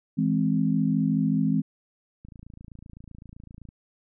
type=chord; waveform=sine; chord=E augmented; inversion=none; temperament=equal with one note detuned; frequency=162.64 / 207.7 / 261.6 Hz; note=E3 / G#3 / B#3; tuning=-23 / 0 / 0 cents; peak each=-25 dBFS; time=0.17-1.62 s; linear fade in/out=20 ms
type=click train; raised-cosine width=5 ms; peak=-32 dBFS; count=41; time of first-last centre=2.25-3.689 s; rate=27.8 Hz
effects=none